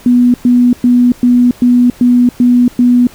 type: tone bursts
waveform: sine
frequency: 245 Hz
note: B3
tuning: 14 cents flat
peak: -4 dBFS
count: 8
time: 0.06-3.07 s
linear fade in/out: 2 ms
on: 280 ms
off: 110 ms
effects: pink hiss -38 dBFS RMS until 3.14 s